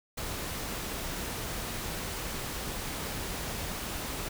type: noise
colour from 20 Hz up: pink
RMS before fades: -36 dBFS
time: 0.17-4.29 s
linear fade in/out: 10 ms
effects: none